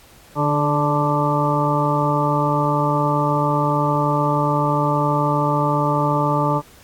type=harmonic tone with a mistuned harmonic; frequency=146.83 Hz; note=D3; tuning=in tune; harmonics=1 / 2 / 3 / 4 / 6 / 7 / 8; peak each=-21 / -24 / -28 / -24 / -22 / -29 / -23 dBFS; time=0.35-6.62 s; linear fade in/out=50 ms; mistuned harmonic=3; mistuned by=-31 cents; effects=pink hiss -48 dBFS RMS until 6.83 s + AAC 64 kbps